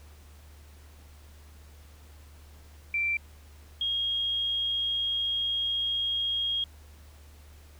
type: tone pair in turn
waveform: sine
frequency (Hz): 2349 / 3262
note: D7 / G#7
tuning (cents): 0 / -32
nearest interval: tritone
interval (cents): 568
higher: second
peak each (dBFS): -25 / -26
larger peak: first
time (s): 2.94-3.17 / 3.81-6.64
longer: second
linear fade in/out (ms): 2
effects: added 74 Hz sine -49 dBFS peak until 7.79 s + pink hiss -58 dBFS RMS until 7.79 s